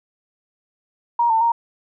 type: tone with pitch steps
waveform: sine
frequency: 944 / 895 / 932 Hz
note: A#5 / A5 / A#5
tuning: +22 / +29 / -1 cents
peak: -14 dBFS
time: 1.19-1.52 s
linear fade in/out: 5 ms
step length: 110 ms
effects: none